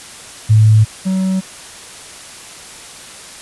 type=tone pair in turn; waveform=sine / triangle; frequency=108.6 / 188.71 Hz; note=A2 / F#3; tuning=-22 / +34 cents; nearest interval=minor seventh; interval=956 cents; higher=second; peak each=-5 / -11 dBFS; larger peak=first; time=0.49-0.85 / 1.05-1.41 s; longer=neither; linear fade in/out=20 ms; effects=white hiss -34 dBFS RMS until 3.41 s + resampled to 24000 Hz